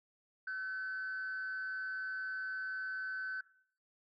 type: tone with frequency modulation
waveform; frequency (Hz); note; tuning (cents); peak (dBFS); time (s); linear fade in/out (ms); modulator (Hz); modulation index
sine; 1521; F#6; +47; -36; 0.47-3.41; 5; 183; 0.35
effects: noise-tail reverb RT60 0.6 s tail -19 dB re dry + tanh soft clip ceiling -34 dBFS